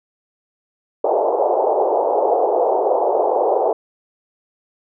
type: band-pass noise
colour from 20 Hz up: pink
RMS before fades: -17 dBFS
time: 1.04-3.73 s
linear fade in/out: 5 ms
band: 400 to 860 Hz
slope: 48 dB/octave
effects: none